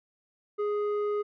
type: tone with low-pass filter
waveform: square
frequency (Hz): 415.3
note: G#4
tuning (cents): 0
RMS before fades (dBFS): -29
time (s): 0.58-1.23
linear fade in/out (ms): 20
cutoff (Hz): 1000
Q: 1.5
effects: none